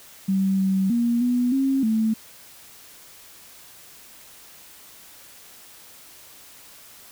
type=tone with pitch steps; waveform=sine; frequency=192.6 / 191.4 / 236.3 / 245.6 / 269.4 / 220.7 Hz; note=G3 / G3 / A#3 / B3 / C#4 / A3; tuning=-30 / -41 / +24 / -9 / -49 / +5 cents; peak=-18 dBFS; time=0.28-2.14 s; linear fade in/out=10 ms; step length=310 ms; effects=white hiss -47 dBFS RMS until 7.11 s